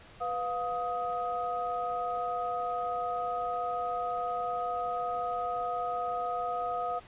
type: tone cluster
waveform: sine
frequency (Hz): 494.2 / 710 / 1255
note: B4 / F5 / D#6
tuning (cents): +1 / +28 / +15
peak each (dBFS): -38 / -32 / -35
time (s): 0.2-7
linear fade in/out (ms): 20
effects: pink hiss -53 dBFS RMS until 7.07 s + resampled to 8000 Hz